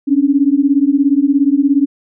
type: beating tone pair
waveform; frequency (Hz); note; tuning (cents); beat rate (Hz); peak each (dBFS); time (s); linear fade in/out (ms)
sine; 272.2 / 289.2; C#4 / D4; -31 / -27; 17; -12; 0.07-1.86; 20
effects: none